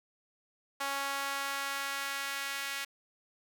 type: tone with high-pass filter sweep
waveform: sawtooth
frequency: 277.2 Hz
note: C#4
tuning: in tune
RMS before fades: -36 dBFS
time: 0.8-2.85 s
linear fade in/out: 10 ms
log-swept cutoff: 980 to 1900 Hz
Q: 1.3
effects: none